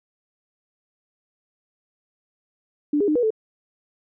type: tone with pitch steps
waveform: sine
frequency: 294.2 / 409 / 303.8 / 486 / 437.7 Hz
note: D4 / G#4 / D#4 / B4 / A4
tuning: +3 / -26 / -41 / -28 / -9 cents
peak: -17 dBFS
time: 2.93-3.305 s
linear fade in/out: 5 ms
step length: 75 ms
effects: none